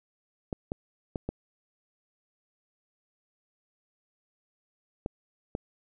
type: clicks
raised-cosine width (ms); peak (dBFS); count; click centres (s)
2; -18; 6; 0.528 / 0.719 / 1.158 / 1.29 / 5.061 / 5.551
effects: none